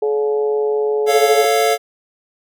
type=harmonic tone; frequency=142.4 Hz; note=C#3; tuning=47 cents sharp; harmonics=3 / 4 / 5 / 6; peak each=-15 / -28 / -30 / -31 dBFS; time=0.02-1.45 s; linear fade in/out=5 ms
type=chord; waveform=square; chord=A augmented; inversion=none; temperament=equal; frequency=440 / 554.4 / 698.5 Hz; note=A4 / C#5 / E#5; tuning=0 / 0 / 0 cents; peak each=-17 / -21 / -17 dBFS; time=1.06-1.78 s; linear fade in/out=50 ms
effects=none